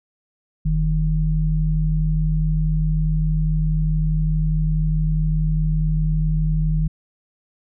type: tone pair together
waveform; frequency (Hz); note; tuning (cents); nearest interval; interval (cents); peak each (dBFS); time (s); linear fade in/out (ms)
sine; 43.86 / 156.3; F1 / D#3; +8 / +8; octave + minor seventh; 2200; -19; 0.65-6.88; 10
effects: none